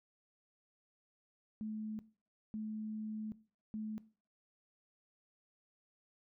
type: tone bursts at uneven times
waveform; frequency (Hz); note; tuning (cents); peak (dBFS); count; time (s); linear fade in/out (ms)
sine; 216; A3; -32; -38; 3; 1.61-1.99 / 2.54-3.32 / 3.74-3.98; 0
effects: noise-tail reverb RT60 0.4 s tail -19 dB re dry